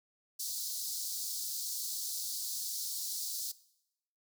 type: high-pass noise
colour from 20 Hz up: pink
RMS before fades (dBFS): -38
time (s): 0.39-3.52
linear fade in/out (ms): 10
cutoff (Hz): 4200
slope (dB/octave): 48
effects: noise-tail reverb RT60 0.8 s tail -19 dB re dry